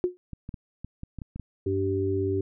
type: tone with exponential decay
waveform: sine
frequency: 360.1 Hz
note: F#4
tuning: 47 cents flat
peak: -17 dBFS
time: 0.04-0.17 s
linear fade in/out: 0 ms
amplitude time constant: 27 ms
type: clicks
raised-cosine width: 5 ms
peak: -24 dBFS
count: 9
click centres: 0.333 / 0.491 / 0.542 / 0.846 / 1.034 / 1.187 / 1.218 / 1.36 / 1.397 s
type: harmonic tone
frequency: 96.7 Hz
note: G2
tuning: 23 cents flat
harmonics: 1 / 3 / 4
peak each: -29 / -31 / -26 dBFS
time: 1.66-2.41 s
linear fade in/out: 5 ms
effects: none